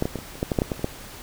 clicks, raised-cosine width 2 ms, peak -8 / -11 / -15 / -22 / -26 / -9 / -9 / -6 / -8 / -11 / -23 / -9 dBFS, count 12, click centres 0.024 / 0.055 / 0.157 / 0.188 / 0.355 / 0.429 / 0.518 / 0.588 / 0.619 / 0.718 / 0.794 / 0.844 s, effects pink hiss -41 dBFS RMS until 1.22 s

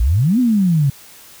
sine exponential two-way sweep, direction up then down, 51.91 to 260 to 133.2 Hz, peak -11 dBFS, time 0-0.9 s, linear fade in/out 5 ms, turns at 0.39 s, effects white hiss -42 dBFS RMS until 1.4 s

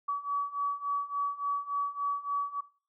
sine beating tone pair, 1138 / 1141.5 Hz, C#6 / D6, +45 / -50 cents, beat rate 3.5 Hz, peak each -34 / -32 dBFS, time 0.08-2.61 s, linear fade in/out 10 ms, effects noise-tail reverb RT60 0.4 s tail -18 dB re dry

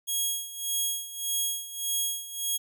10% pulse tone with tremolo, 3300 Hz, G#7, 12 cents flat, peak -17 dBFS, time 0.07-2.58 s, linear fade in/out 20 ms, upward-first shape sine, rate 1.7 Hz, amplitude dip 80%, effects none

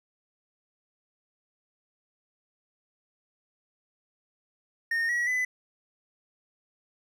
triangle tone with pitch steps, 1839 / 1920.4 / 2005 Hz, A#6 / B6 / B6, -24 / -49 / +26 cents, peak -23 dBFS, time 4.91-5.45 s, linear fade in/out 5 ms, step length 180 ms, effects none

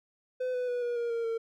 triangle tone with pitch steps, 507 / 498 / 489.2 / 480.5 / 472 / 463.6 / 455.4 Hz, B4 / B4 / B4 / B4 / A#4 / A#4 / A#4, +45 / +14 / -16 / -48 / +22 / -10 / -40 cents, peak -27 dBFS, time 0.4-1.38 s, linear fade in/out 10 ms, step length 140 ms, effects none

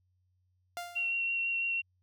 sawtooth tone with exponential decay, 698.5 Hz, F5, in tune, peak -31 dBFS, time 0.77-1.28 s, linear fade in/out 0 ms, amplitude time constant 110 ms
sine tone with vibrato, 2738 Hz, F7, 35 cents flat, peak -29 dBFS, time 0.95-1.82 s, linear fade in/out 20 ms, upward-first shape sine, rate 6 Hz, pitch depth 11 cents each way
effects added 91 Hz sine -70 dBFS peak until 2.02 s

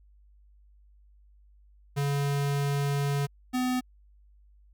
square tone pair in turn, 141.7 / 252.5 Hz, C#3 / B3, +38 / +39 cents, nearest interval minor seventh, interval 1001 cents, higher second, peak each -26 dBFS, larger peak neither, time 1.96-3.27 / 3.53-3.81 s, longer first, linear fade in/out 20 ms, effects added 50 Hz sine -55 dBFS peak until 4.73 s

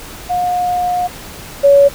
sine tone pair in turn, 717 / 562.5 Hz, F5 / C#5, +45 / +25 cents, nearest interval major third, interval 420 cents, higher first, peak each -13 / -4 dBFS, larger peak second, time 0.29-1.08 / 1.63-1.89 s, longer first, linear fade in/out 20 ms, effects pink hiss -32 dBFS RMS until 1.94 s

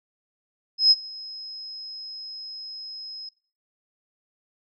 sine tone with ADSR envelope, 5120 Hz, D#8, 49 cents sharp, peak -11 dBFS, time 0.78-3.29 s, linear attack 130 ms, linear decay 36 ms, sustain -24 dB, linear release 4 ms, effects noise-tail reverb RT60 0.4 s tail -20 dB re dry

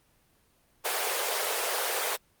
pink high-pass noise, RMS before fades -29 dBFS, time 0.84-2.17 s, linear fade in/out 20 ms, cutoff 420 Hz, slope 48 dB/octave, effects pink hiss -66 dBFS RMS until 2.4 s + Opus 24 kbps

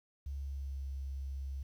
sine tone with pitch glide, 69.3 to 67.72 Hz, C#2 to C#2, 0 to -40 cents, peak -37 dBFS, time 0.26-1.63 s, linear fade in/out 5 ms, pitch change -40 cents, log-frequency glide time 0.38-0.86 s, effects 11-bit

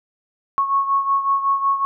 sine beating tone pair, 1100 / 1105.4 Hz, C#6 / C#6, -14 / -5 cents, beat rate 5.4 Hz, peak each -17 / -23 dBFS, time 0.58-1.85 s, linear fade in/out 0 ms, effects none

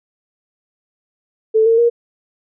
sine tone with pitch steps, 440 / 455.3 / 471 Hz, A4 / A#4 / A#4, 0 / -41 / +18 cents, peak -9 dBFS, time 1.54-1.9 s, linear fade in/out 20 ms, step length 120 ms, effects none

